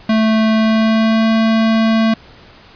square tone with pitch glide, 220 to 223.1 Hz, A3 to A3, 0 to +24 cents, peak -11 dBFS, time 0.09-2.14 s, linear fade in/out 5 ms, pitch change +24 cents, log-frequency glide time 0.55-1.3 s, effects pink hiss -42 dBFS RMS until 2.75 s + resampled to 11025 Hz

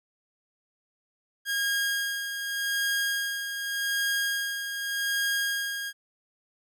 sawtooth tone with tremolo, 1628 Hz, G#6, 35 cents flat, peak -21 dBFS, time 1.45-5.93 s, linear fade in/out 50 ms, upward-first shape sine, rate 0.85 Hz, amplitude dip 55%, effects none

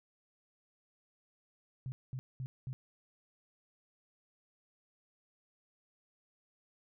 sine tone bursts, 129.3 Hz, C3, 20 cents flat, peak -37 dBFS, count 4, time 1.86-2.73 s, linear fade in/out 0 ms, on 60 ms, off 210 ms, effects none

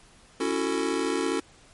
square chord, F# minor seventh, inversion second, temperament just, 277.5 / 333 / 370 / 444 Hz, C#4 / E4 / F#4 / A4, +2 / +18 / 0 / +16 cents, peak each -31 dBFS, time 0.4-1.4 s, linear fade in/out 5 ms, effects pink hiss -55 dBFS RMS until 1.73 s + MP3 48 kbps

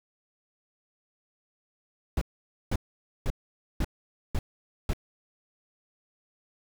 brown noise bursts, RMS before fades -26 dBFS, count 6, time 2.17-4.934 s, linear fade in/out 2 ms, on 44 ms, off 500 ms, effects none

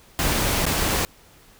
pink noise with dropouts, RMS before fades -22 dBFS, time 0.19-1.05 s, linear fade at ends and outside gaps 0 ms, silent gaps 0.654-0.665 s, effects pink hiss -52 dBFS RMS until 1.59 s

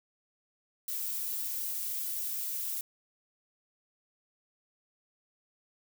violet noise with flanger, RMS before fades -35 dBFS, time 0.88-2.81 s, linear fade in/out 2 ms, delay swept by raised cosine 2 to 2.73 ms, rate 2.5 Hz, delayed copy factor +0.5, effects none

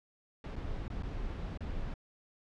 brown noise with dropouts, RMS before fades -38 dBFS, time 0.44-1.94 s, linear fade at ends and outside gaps 2 ms, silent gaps 0.557-0.562 / 0.881-0.901 / 1.025-1.032 / 1.575-1.606 s, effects low-pass 4000 Hz 12 dB/octave

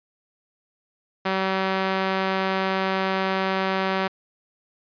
sawtooth tone with band-pass filter, 190.7 Hz, G3, 47 cents flat, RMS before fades -24 dBFS, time 1.25-4.08 s, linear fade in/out 10 ms, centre 1400 Hz, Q 0.52, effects resampled to 11025 Hz

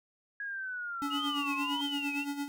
sine linear sweep, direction down, 1661.2 to 949 Hz, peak -35 dBFS, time 0.4-1.81 s, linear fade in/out 2 ms
square tone with tremolo, 284.6 Hz, C#4, 46 cents sharp, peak -32 dBFS, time 1.02-2.48 s, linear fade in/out 0 ms, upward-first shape sine, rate 8.8 Hz, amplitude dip 65%
sine tone with vibrato, 2833 Hz, F7, 24 cents sharp, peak -34 dBFS, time 1.1-2.25 s, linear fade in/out 20 ms, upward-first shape triangle, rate 1.7 Hz, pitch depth 200 cents each way
effects none

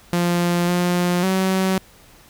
sawtooth tone with pitch steps, 174.1 / 177 / 189 Hz, F3 / F3 / F#3, -5 / +23 / +37 cents, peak -13 dBFS, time 0.13-1.78 s, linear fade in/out 0 ms, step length 550 ms, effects pink hiss -49 dBFS RMS until 2.29 s

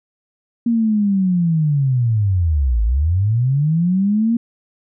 sine linear two-way sweep, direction down then up, 237 to 51.91 to 237 Hz, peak -13 dBFS, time 0.66-4.37 s, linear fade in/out 5 ms, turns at 2.83 s, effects none

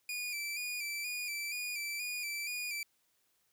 sawtooth tone with vibrato, 2389 Hz, D7, 29 cents sharp, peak -33 dBFS, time 0.09-2.83 s, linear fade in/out 2 ms, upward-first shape square, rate 2.1 Hz, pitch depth 44 cents each way, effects white hiss -75 dBFS RMS until 3.52 s

